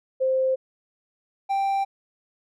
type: tone pair in turn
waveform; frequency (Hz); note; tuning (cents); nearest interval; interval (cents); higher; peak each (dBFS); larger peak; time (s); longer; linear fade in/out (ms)
sine / triangle; 523.3 / 785.5; C5 / G5; 0 / +3; perfect fifth; 703; second; -19; neither; 0.2-0.56 / 1.49-1.85; neither; 20
effects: none